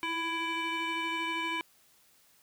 sine tone with frequency modulation, 1661.2 Hz, G#6, in tune, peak -28 dBFS, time 0.03-1.61 s, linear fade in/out 0 ms, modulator 667 Hz, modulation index 1.9, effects tanh soft clip ceiling -29 dBFS + white hiss -64 dBFS RMS until 2.42 s

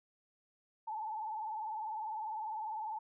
sine tone with vibrato, 872 Hz, A5, 16 cents flat, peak -37 dBFS, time 0.87-2.99 s, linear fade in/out 10 ms, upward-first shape sine, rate 20 Hz, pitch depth 75 cents each way, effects none

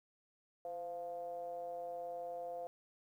triangle ring-modulated tone, 90.4 Hz, F#2, 40 cents flat, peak -36 dBFS, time 0.65-2.67 s, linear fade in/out 0 ms, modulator 605 Hz, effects 12-bit

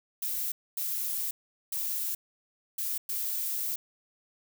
violet noise bursts at uneven times, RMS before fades -32 dBFS, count 5, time 0.22-0.52 / 0.77-1.31 / 1.72-2.15 / 2.78-2.98 / 3.09-3.76 s, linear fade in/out 5 ms, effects none

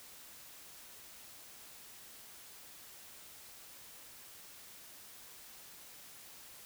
silence, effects white hiss -54 dBFS RMS until 6.65 s

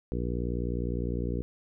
harmonic tone, 59.9 Hz, A#1, 48 cents sharp, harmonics 1 / 2 / 3 / 4 / 5 / 6 / 7 / 8, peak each -32 / -35 / -37 / -38 / -39 / -40 / -40 / -41 dBFS, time 0.12-1.42 s, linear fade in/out 0 ms, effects none

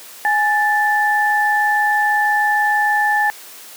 sine tone pair together, 833.7 / 1760 Hz, G#5 / A6, +6 / 0 cents, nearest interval octave + minor second, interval 1294 cents, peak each -16 dBFS, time 0.25-3.3 s, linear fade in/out 0 ms, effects white hiss -38 dBFS RMS until 3.76 s + high-pass 300 Hz 12 dB/octave

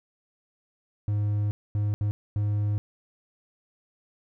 triangle tone bursts at uneven times, 103.83 Hz, G#2, in tune, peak -21 dBFS, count 4, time 1.08-1.51 / 1.75-1.94 / 2.01-2.11 / 2.36-2.78 s, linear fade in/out 0 ms, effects none

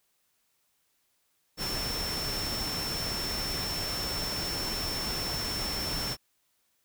sine tone in noise, 5390 Hz, E8, 38 cents sharp, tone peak -33 dBFS, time 1.57-6.17 s, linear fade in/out 50 ms, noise pink, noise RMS -35 dBFS, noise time 1.57-6.17 s, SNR -1 dB, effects white hiss -73 dBFS RMS until 6.84 s

